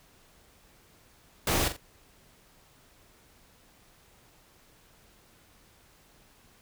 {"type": "noise with echo", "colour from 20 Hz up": "pink", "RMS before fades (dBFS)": -27, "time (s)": [1.47, 1.68], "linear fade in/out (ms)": 2, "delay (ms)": 43, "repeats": 2, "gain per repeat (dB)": -9, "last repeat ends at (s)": 1.766, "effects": ["pink hiss -60 dBFS RMS until 6.61 s"]}